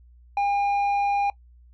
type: tone with low-pass filter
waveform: square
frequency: 807 Hz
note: G#5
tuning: 50 cents flat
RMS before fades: -23 dBFS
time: 0.37-1.3 s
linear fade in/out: 2 ms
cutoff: 1700 Hz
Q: 2.7
effects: noise-tail reverb RT60 0.1 s tail -21 dB re dry + added 60 Hz sine -49 dBFS peak until 1.73 s